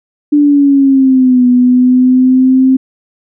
sine linear two-way sweep, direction down then up, 295.4 to 246.9 to 263 Hz, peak -4 dBFS, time 0.32-2.77 s, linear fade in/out 10 ms, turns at 1.47 s, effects none

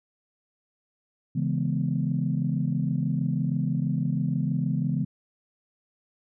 sine chord, C# minor seventh, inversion none, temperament equal, 138.59 / 164.81 / 207.7 / 246.9 Hz, C#3 / E3 / G#3 / B3, 0 / 0 / 0 / 0 cents, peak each -27 / -27 / -31 / -31 dBFS, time 1.35-5.05 s, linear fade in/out 10 ms, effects tanh soft clip ceiling -13 dBFS

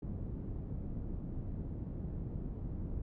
pink low-pass noise, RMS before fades -40 dBFS, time 0.02-3.02 s, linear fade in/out 5 ms, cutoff 240 Hz, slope 12 dB/octave, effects none

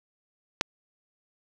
click, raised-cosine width 0.2 ms, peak -5 dBFS, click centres 0.611 s, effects none

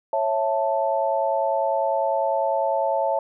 sine chord, A major, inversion first, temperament just, 550 / 660 / 880 Hz, C#5 / E5 / A5, -14 / +2 / 0 cents, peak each -24 dBFS, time 0.13-3.19 s, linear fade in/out 2 ms, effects none

